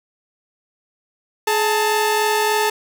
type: tone pair together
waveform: sawtooth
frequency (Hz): 423.3 / 890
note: G#4 / A5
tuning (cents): +33 / +20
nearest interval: octave + minor second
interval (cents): 1287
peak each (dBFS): -15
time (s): 1.47-2.7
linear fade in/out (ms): 5
effects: none